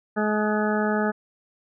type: harmonic tone with a mistuned harmonic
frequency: 212.3 Hz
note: G#3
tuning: 38 cents sharp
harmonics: 1 / 2 / 3 / 4 / 6 / 7 / 8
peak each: -24 / -27 / -29 / -30 / -32 / -32 / -33 dBFS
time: 0.16-1.12 s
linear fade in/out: 20 ms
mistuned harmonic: 6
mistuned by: -23 cents
effects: none